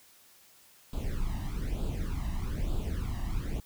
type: noise with flanger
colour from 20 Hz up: brown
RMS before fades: -32 dBFS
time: 0.93-3.6 s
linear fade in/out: 2 ms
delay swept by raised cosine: 0.25 to 1.06 ms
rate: 1.1 Hz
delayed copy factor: +0.95
effects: white hiss -59 dBFS RMS until 3.65 s